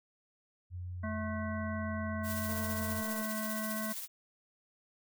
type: tone with vibrato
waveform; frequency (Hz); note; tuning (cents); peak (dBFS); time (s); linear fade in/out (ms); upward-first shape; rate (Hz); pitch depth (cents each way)
sine; 89.1; F2; +35; -38; 0.7-3.03; 50; triangle; 1.3; 13
type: harmonic tone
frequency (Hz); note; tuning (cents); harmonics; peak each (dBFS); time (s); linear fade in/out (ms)
216.8; A3; -25; 1 / 3 / 5 / 7 / 9; -37 / -42 / -44 / -45 / -47; 1.03-3.93; 10
type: noise with tremolo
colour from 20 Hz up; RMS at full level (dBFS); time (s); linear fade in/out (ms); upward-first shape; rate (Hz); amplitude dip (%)
blue; -39; 2.23-4.08; 50; triangle; 15; 45
type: click train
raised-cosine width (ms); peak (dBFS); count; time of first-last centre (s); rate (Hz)
1; -37; 166; 2.49-3.217; 227
effects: none